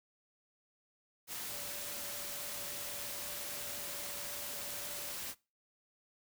sine tone in noise, 579 Hz, D5, 25 cents flat, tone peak -53 dBFS, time 1.49-5.15 s, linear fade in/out 50 ms, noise white, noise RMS -42 dBFS, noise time 1.27-5.35 s, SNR -14 dB, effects noise-tail reverb RT60 0.3 s tail -22 dB re dry

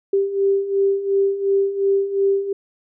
sine beating tone pair, 392 / 394.8 Hz, G4 / G4, 0 / +12 cents, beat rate 2.8 Hz, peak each -22 / -17 dBFS, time 0.13-2.53 s, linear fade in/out 5 ms, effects none

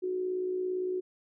sine tone with amplitude modulation, 368.2 Hz, F#4, 8 cents flat, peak -27 dBFS, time 0.02-1.01 s, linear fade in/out 20 ms, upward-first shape sine, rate 57.7 Hz, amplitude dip 45%, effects none

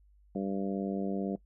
harmonic tone, 98 Hz, G2, in tune, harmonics 2 / 3 / 4 / 5 / 6 / 7, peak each -33 / -37 / -39 / -41 / -43 / -44 dBFS, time 0.35-1.36 s, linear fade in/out 5 ms, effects noise-tail reverb RT60 0.1 s tail -20 dB re dry + added 50 Hz sine -59 dBFS peak until 1.45 s

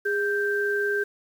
sine tone pair together, 409.5 / 1568 Hz, G#4 / G6, -24 / 0 cents, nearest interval octave + major seventh, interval 2324 cents, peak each -25 dBFS, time 0.05-1.04 s, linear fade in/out 10 ms, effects 8-bit

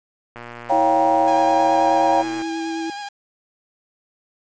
click train, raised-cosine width 0.5 ms, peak -20 dBFS, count 246, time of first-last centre 0.36-2.419 s, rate 119 Hz
sine chord, G half-diminished seventh, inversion second, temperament equal with one note detuned, 554.4 / 698.5 / 784 / 948.1 Hz, Db5 / F5 / G5 / Bb5, 0 / 0 / 0 / +29 cents, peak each -21 / -20 / -18 / -21 dBFS, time 0.69-2.23 s, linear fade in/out 20 ms
sine tone with pitch glide, 323.8 to 327 Hz, E4 to E4, -31 to -14 cents, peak -24 dBFS, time 0.72-2.9 s, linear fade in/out 2 ms, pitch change +17 cents, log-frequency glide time 1.33-2.45 s
sawtooth tone with vibrato, 816 Hz, G#5, 31 cents flat, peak -25 dBFS, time 1.27-3.09 s, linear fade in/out 10 ms, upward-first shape sine, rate 9.4 Hz, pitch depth 26 cents each way
effects resampled to 16000 Hz + 7-bit

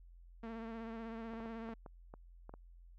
sawtooth tone with vibrato, 226.7 Hz, A#3, 48 cents flat, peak -39 dBFS, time 0.43-1.74 s, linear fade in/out 5 ms, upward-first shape triangle, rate 16 Hz, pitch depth 39 cents each way
clicks, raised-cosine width 1 ms, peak -36 dBFS, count 8, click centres 1.336 / 1.403 / 1.459 / 1.689 / 1.862 / 2.139 / 2.494 / 2.539 s
effects added 43 Hz sine -55 dBFS peak until 2.98 s + low-pass 2000 Hz 12 dB/octave

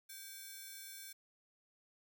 5% pulse ring-modulated tone, 1931 Hz, B6, 39 cents flat, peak -35 dBFS, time 0.09-1.13 s, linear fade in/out 10 ms, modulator 354 Hz, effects none

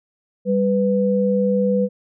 sine tone pair together, 196.88 / 496.1 Hz, G3 / B4, +8 / +8 cents, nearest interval octave + major third, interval 1600 cents, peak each -18 dBFS, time 0.45-1.89 s, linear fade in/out 50 ms, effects none

